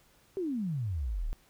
sine exponential sweep, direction down, 400 to 30.87 Hz, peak -30 dBFS, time 0.37-1.33 s, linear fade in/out 0 ms, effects pink hiss -64 dBFS RMS until 1.49 s

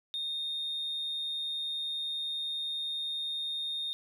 sine tone, 3675 Hz, A#7, 25 cents flat, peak -31 dBFS, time 0.14-3.93 s, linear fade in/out 0 ms, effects tanh soft clip ceiling -28 dBFS + 10-bit

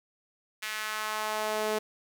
sawtooth tone with high-pass filter sweep, 215 Hz, A3, 40 cents flat, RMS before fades -32 dBFS, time 0.62-1.79 s, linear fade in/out 10 ms, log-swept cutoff 2000 to 430 Hz, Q 1.6, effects none

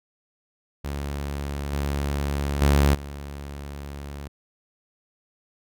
sawtooth tone with level steps, 71 Hz, C#2, 42 cents sharp, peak -24 / -20 / -12 / -30 dBFS, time 0.84-4.28 s, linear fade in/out 10 ms, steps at 1.72 / 2.61 / 2.94 s, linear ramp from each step 10 ms, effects none

